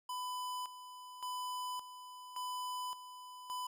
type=tone with tremolo; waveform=square; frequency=1000 Hz; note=B5; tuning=21 cents sharp; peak=-39 dBFS; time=0.09-3.67 s; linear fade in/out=5 ms; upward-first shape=square; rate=0.88 Hz; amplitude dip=70%; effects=none